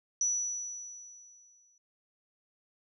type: tone with exponential decay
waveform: sine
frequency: 5910 Hz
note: F#8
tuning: 3 cents flat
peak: -25 dBFS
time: 0.21-1.78 s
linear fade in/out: 2 ms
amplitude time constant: 340 ms
effects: none